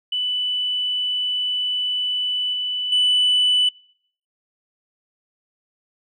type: tone with level steps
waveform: sine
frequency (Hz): 2984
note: F#7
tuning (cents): +14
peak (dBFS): -20 / -22 / -13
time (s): 0.12-3.69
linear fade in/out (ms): 5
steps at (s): 2.53 / 2.92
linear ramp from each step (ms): 5
effects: noise-tail reverb RT60 0.6 s tail -26 dB re dry + tanh soft clip ceiling -12 dBFS